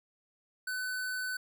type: tone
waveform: square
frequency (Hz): 1506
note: F#6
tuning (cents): +30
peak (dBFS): -34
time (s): 0.67-1.37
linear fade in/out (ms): 5
effects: 11-bit